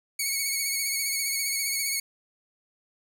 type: tone with vibrato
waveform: 10% pulse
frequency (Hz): 2217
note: C#7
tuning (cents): 0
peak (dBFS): -17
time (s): 0.19-2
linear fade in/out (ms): 5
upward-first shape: sine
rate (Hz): 15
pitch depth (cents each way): 37
effects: none